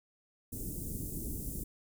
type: band-stop noise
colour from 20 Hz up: pink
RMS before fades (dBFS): -39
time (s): 0.52-1.64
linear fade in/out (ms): 10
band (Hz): 350 to 8500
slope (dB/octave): 24
effects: none